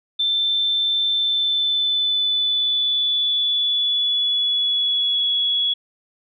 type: tone with pitch glide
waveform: sine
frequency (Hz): 3549 to 3365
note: A7 to G#7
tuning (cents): +14 to +22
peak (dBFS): -17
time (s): 0.19-5.74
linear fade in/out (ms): 10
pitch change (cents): -92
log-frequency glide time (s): 1.11-5.31
effects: none